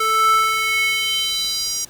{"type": "tone with high-pass filter sweep", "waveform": "square", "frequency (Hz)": 440, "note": "A4", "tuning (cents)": 0, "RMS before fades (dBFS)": -19, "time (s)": [0, 1.85], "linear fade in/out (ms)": 5, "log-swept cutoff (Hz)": [960, 6000], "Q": 4, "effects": ["pink hiss -46 dBFS RMS until 1.89 s"]}